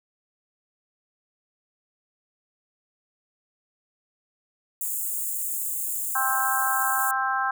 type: high-pass noise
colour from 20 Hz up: white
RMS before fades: -29 dBFS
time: 4.81-7.11 s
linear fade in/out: 2 ms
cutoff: 6900 Hz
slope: 96 dB/octave
type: harmonic tone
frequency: 263.4 Hz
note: C4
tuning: 12 cents sharp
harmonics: 3 / 4 / 5 / 6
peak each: -28 / -28 / -28 / -28 dBFS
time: 6.15-7.51 s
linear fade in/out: 5 ms
effects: none